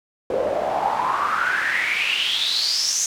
pink noise with band-pass filter sweep, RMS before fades -22 dBFS, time 0.3-3.06 s, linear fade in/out 2 ms, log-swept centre 480 to 6600 Hz, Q 7.6, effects none

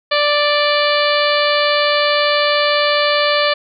harmonic tone with a mistuned harmonic, 587.3 Hz, D5, in tune, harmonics 1 / 2 / 3 / 4 / 5 / 6 / 7 / 8, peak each -16 / -19 / -21 / -22 / -23 / -24 / -24 / -25 dBFS, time 0.11-3.54 s, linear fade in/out 10 ms, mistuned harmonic 8, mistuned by -55 cents, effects none

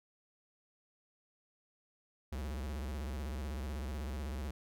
square tone with vibrato, 69.3 Hz, C#2, in tune, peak -38 dBFS, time 2.32-4.51 s, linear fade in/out 5 ms, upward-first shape square, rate 16 Hz, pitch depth 150 cents each way, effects none

